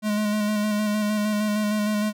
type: tone with vibrato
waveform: square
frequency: 210.5 Hz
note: G#3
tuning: 24 cents sharp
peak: -22 dBFS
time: 0.02-2.13 s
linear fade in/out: 50 ms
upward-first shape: square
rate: 6.5 Hz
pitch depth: 20 cents each way
effects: none